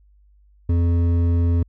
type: tone with hard clipping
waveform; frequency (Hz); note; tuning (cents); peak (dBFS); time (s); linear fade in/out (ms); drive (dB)
sine; 85.5; F2; -36; -17; 0.69-1.63; 5; 9
effects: added 50 Hz sine -51 dBFS peak until 1.68 s